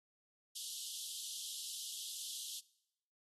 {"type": "high-pass noise", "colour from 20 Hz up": "pink", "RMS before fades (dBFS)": -45, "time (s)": [0.55, 2.6], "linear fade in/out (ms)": 10, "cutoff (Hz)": 3000, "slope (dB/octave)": 96, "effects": ["noise-tail reverb RT60 0.8 s tail -21 dB re dry", "AAC 32 kbps"]}